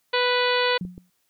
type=harmonic tone; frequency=493.9 Hz; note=B4; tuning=in tune; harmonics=1 / 2 / 3 / 4 / 5 / 6 / 7 / 8 / 9; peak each=-23 / -26 / -28 / -29 / -30 / -31 / -31 / -32 / -33 dBFS; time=0.13-0.78 s; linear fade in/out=10 ms
type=tone with exponential decay; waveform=sine; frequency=180 Hz; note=F#3; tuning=47 cents flat; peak=-25 dBFS; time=0.81-1.1 s; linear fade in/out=2 ms; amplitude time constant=61 ms
type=clicks; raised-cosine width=3 ms; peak=-27 dBFS; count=2; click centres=0.851 / 0.979 s
effects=white hiss -70 dBFS RMS until 1.29 s